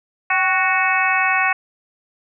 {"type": "harmonic tone with a mistuned harmonic", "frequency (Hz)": 370, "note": "F#4", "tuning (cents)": 0, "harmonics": [2, 3, 4, 5, 6, 7], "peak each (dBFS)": [-22, -22, -22, -22, -22, -22], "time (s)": [0.3, 1.53], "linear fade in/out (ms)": 5, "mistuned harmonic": 2, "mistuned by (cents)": 58, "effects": []}